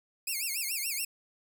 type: tone with vibrato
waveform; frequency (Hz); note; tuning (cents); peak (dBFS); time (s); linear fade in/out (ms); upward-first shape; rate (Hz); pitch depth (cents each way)
5% pulse; 2419; D#7; -49; -22; 0.27-1.05; 5; sine; 7; 230
effects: none